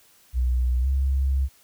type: tone with pitch glide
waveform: sine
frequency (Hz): 62 to 67.22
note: B1 to C2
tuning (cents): +7 to +47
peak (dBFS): -19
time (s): 0.33-1.49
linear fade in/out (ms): 50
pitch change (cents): +140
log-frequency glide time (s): 0.81-0.87
effects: white hiss -57 dBFS RMS until 1.63 s